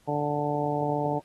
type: harmonic tone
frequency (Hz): 146.83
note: D3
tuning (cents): 0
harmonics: 1 / 2 / 3 / 4 / 5 / 6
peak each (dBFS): -32 / -32 / -32 / -32 / -32 / -32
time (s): 0.07-1.2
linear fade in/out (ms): 20
effects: pink hiss -63 dBFS RMS until 1.24 s + AAC 32 kbps